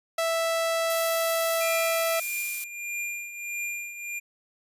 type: tone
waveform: sawtooth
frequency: 659.3 Hz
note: E5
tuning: in tune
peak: -20 dBFS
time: 0.18-2.2 s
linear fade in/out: 5 ms
type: noise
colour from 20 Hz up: violet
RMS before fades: -31 dBFS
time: 0.9-2.64 s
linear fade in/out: 0 ms
type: tone with tremolo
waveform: square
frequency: 2400 Hz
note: D7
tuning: 37 cents sharp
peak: -29 dBFS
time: 1.6-4.2 s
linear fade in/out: 20 ms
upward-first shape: triangle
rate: 1.6 Hz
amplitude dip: 70%
effects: resampled to 32000 Hz